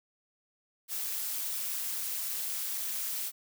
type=noise with amplitude modulation; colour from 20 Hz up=blue; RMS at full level=-32 dBFS; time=0.88-3.32 s; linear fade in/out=50 ms; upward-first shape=sine; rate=205 Hz; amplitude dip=60%; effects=none